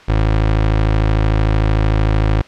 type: tone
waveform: 25% pulse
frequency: 53.3 Hz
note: G#1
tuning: 46 cents sharp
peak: -8 dBFS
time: 0.08-2.42 s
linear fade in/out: 10 ms
effects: white hiss -41 dBFS RMS until 2.47 s + low-pass 3000 Hz 12 dB/octave